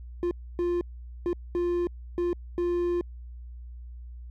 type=tone bursts at uneven times; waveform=triangle; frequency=350 Hz; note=F4; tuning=4 cents sharp; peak=-22 dBFS; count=6; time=0.23-0.31 / 0.59-0.81 / 1.26-1.33 / 1.55-1.87 / 2.18-2.33 / 2.58-3.01 s; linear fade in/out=0 ms; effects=added 60 Hz sine -39 dBFS peak until 4.3 s